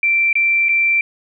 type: tone with dropouts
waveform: sine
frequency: 2349 Hz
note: D7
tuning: in tune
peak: -12 dBFS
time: 0.03-1.01 s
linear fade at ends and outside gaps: 2 ms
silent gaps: 0.329-0.354 / 0.686-0.691 s
effects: none